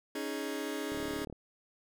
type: chord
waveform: sawtooth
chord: C# suspended second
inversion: none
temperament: just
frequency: 277.2 / 311.8 / 415.8 Hz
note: C#4 / D#4 / G#4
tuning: 0 / +4 / +2 cents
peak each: -35 dBFS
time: 0.15-1.25 s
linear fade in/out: 5 ms
type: click train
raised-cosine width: 2 ms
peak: -30 dBFS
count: 16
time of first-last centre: 0.92-1.327 s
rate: 36.9 Hz
effects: none